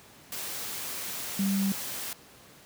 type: tone in noise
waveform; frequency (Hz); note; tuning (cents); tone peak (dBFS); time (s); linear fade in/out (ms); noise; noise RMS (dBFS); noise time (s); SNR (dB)
sine; 196; G3; 0; -24; 1.39-1.72; 2; white; -36; 0.32-2.13; +9
effects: pink hiss -53 dBFS RMS until 2.65 s + high-pass 100 Hz 12 dB/octave

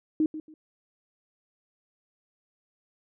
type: tone with echo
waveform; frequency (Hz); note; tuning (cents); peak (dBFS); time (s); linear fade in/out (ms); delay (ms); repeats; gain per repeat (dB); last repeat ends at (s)
sine; 311.1; D#4; 0; -20; 0.2-0.26; 2; 140; 2; -13; 0.54
effects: none

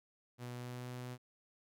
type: tone with pitch glide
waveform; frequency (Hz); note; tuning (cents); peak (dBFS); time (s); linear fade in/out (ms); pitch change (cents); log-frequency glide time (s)
sawtooth; 122.6 to 124.46; B2 to B2; -12 to +14; -39; 0.38-1.18; 50; +26; 0.53-0.89
effects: none

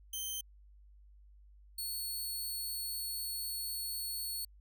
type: tone pair in turn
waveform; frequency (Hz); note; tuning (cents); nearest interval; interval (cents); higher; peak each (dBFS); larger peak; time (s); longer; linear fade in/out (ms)
10% pulse; 3114 / 4404; G7 / C#8; -12 / -12; tritone; 600; second; -29 / -30; first; 0.13-0.41 / 1.78-4.45; second; 5
effects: added 50 Hz sine -56 dBFS peak until 4.6 s

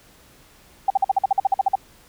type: tone bursts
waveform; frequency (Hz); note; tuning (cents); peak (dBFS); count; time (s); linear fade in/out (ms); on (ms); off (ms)
sine; 780; G5; -9; -13; 13; 0.88-1.755; 5; 23; 48
effects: pink hiss -52 dBFS RMS until 2.08 s

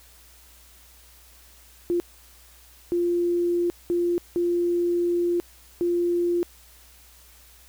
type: tone bursts at uneven times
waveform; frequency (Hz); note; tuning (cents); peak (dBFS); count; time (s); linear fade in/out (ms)
sine; 347.9; F4; -7; -20; 5; 1.9-2 / 2.92-3.7 / 3.9-4.18 / 4.36-5.4 / 5.81-6.43; 0
effects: added 60 Hz sine -54 dBFS peak until 7.68 s + white hiss -53 dBFS RMS until 7.68 s

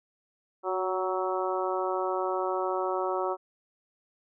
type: harmonic tone with a mistuned harmonic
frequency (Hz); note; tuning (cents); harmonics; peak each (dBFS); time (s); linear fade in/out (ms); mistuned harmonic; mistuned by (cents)
186.9; F#3; +18; 2 / 3 / 4 / 5 / 6 / 7; -31 / -33 / -34 / -35 / -36 / -36; 0.63-3.37; 50; 2; -18
effects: none

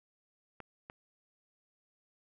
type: clicks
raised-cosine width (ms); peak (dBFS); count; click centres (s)
0.5; -30; 2; 0.603 / 0.899
effects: none

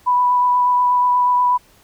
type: tone with vibrato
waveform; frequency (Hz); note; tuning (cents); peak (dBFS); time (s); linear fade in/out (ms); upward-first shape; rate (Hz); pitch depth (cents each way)
sine; 987.8; B5; 0; -12; 0.06-1.58; 20; sine; 8.3; 11
effects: pink hiss -52 dBFS RMS until 1.83 s

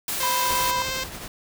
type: noise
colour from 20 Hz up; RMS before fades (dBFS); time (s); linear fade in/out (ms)
white; -28; 0.08-0.71; 2
type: tone with vibrato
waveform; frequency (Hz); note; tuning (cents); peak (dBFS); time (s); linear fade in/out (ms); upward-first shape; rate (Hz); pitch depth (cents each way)
5% pulse; 523.3; C5; 0; -15; 0.2-1.04; 5; square; 17; 9
type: tone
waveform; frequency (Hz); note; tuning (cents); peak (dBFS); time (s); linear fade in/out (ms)
sine; 990; B5; +4; -23; 0.23-0.82; 0
type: noise with tremolo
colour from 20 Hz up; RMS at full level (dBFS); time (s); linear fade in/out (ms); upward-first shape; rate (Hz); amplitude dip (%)
pink; -34; 0.49-1.28; 2; triangle; 11; 50
effects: none

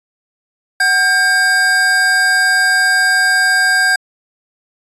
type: tone pair together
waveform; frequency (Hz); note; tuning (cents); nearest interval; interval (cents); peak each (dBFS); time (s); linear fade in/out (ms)
square; 747 / 1598.5; F#5 / G6; +16 / +33; octave + minor second; 1317; -21 / -11; 0.8-3.96; 5
effects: resampled to 24000 Hz

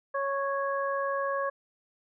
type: harmonic tone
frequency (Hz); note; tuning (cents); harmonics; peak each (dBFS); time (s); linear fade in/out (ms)
553; C#5; -4; 1 / 2 / 3; -30 / -31 / -36; 0.14-1.5; 10
effects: none

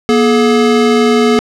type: tone pair together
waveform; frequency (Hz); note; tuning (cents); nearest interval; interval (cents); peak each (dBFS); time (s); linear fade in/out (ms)
square; 239.2 / 426.7; A#3 / G#4; +45 / +47; minor seventh; 1002; -11; 0.09-1.39; 0
effects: low-pass 6000 Hz 12 dB/octave + 7-bit

